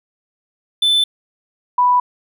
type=tone pair in turn; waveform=triangle / sine; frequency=3520 / 987.8 Hz; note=A7 / B5; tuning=0 / 0 cents; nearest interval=octave + minor seventh; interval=2200 cents; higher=first; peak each=-10 dBFS; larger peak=neither; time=0.82-1.04 / 1.78-2 s; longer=neither; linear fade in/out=5 ms; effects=none